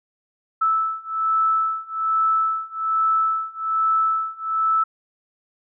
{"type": "beating tone pair", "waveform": "sine", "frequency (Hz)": [1312, 1313.2], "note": ["E6", "E6"], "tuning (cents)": [-9, -7], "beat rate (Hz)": 1.2, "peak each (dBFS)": [-22, -21], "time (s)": [0.61, 4.84], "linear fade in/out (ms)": 10, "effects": []}